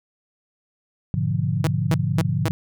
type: chord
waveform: sine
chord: G# diminished seventh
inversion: none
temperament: equal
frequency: 103.83 / 123.47 / 146.83 / 174.61 Hz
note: G#2 / B2 / D3 / F3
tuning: 0 / 0 / 0 / 0 cents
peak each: -25 / -26 / -24 / -26 dBFS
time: 1.14-2.51 s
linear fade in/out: 0 ms
type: tone bursts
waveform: sawtooth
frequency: 162.2 Hz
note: E3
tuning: 28 cents flat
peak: -15 dBFS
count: 4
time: 1.64-2.484 s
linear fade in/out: 0 ms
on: 31 ms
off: 240 ms
effects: none